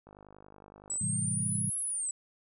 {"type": "click train", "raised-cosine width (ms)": 1, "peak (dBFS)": -38, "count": 46, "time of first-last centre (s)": [0.07, 0.958], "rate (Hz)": 50.7}
{"type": "linear two-way sweep", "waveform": "sine", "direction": "up then down", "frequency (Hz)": [7800, 10880, 7800], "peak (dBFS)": -31, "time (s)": [0.9, 2.11], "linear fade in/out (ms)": 2, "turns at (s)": 1.79}
{"type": "chord", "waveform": "sine", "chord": "A minor seventh", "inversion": "none", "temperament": "just", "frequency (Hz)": [110, 132, 165, 198], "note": ["A2", "C3", "E3", "G3"], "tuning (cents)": [0, 16, 2, 18], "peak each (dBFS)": -37, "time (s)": [1.01, 1.7], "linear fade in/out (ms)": 5}
{"effects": []}